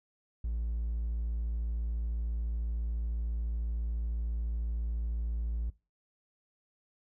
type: tone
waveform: triangle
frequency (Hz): 57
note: A#1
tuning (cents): -38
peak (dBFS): -28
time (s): 0.44-5.7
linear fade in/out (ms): 5
effects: noise-tail reverb RT60 0.3 s tail -22 dB re dry + tanh soft clip ceiling -24 dBFS